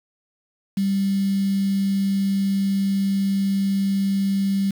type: tone with quantisation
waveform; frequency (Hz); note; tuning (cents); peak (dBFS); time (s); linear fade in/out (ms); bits
sine; 196; G3; 0; -18; 0.77-4.71; 5; 6
effects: none